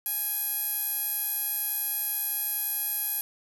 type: tone with band-pass filter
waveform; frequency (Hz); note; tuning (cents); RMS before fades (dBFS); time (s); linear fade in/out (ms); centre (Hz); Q
sawtooth; 830.6; G#5; 0; -30; 0.06-3.21; 0; 12000; 9.2
effects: none